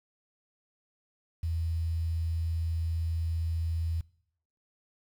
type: tone with quantisation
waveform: sine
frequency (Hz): 82.41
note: E2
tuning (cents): 0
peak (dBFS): -28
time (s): 1.43-4.01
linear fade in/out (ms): 5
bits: 9
effects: noise-tail reverb RT60 0.7 s tail -23 dB re dry